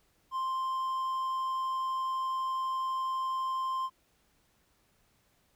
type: tone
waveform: triangle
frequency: 1048 Hz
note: C6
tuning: 2 cents sharp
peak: -28 dBFS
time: 0.31-3.9 s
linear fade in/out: 50 ms
effects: pink hiss -70 dBFS RMS until 5.55 s